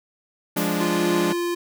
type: chord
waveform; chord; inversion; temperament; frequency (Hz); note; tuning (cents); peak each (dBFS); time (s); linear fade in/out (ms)
sawtooth; D diminished; first; equal; 174.61 / 207.7 / 293.7; F3 / Ab3 / D4; 0 / 0 / 0; -22; 0.56-1.33; 10
type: noise with exponential decay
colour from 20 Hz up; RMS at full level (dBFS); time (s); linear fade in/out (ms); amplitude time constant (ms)
blue; -29; 0.57-1.36; 1; 170
type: tone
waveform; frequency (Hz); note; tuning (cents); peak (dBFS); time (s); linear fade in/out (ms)
square; 347.2; F4; -10; -23; 0.8-1.55; 10
effects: none